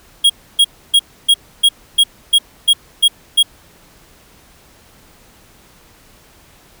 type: tone bursts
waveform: square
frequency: 3285 Hz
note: G#7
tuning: 20 cents flat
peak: -7 dBFS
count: 10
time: 0.24-3.43 s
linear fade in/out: 10 ms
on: 58 ms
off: 290 ms
effects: pink hiss -47 dBFS RMS until 6.8 s